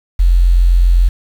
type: tone with quantisation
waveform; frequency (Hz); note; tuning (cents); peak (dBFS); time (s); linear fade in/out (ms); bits
sine; 43.78; F1; +5; -6; 0.19-1.09; 10; 6
effects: none